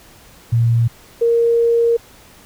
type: tone pair in turn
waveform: sine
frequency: 116.54 / 466.2 Hz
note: A#2 / A#4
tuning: 0 / 0 cents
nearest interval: 2 octaves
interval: 2400 cents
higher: second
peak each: -11 dBFS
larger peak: neither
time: 0.52-0.88 / 1.21-1.97 s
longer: second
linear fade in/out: 10 ms
effects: pink hiss -45 dBFS RMS until 2.45 s